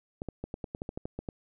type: clicks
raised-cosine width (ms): 2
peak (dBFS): -22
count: 12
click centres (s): 0.219 / 0.287 / 0.44 / 0.541 / 0.642 / 0.749 / 0.819 / 0.891 / 0.975 / 1.055 / 1.19 / 1.288
effects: none